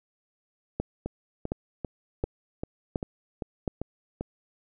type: two click trains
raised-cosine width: 2 ms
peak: -14 / -18 dBFS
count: 5 / 9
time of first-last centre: 0.8-3.678 / 1.06-4.21 s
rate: 1.39 / 2.54 Hz
effects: none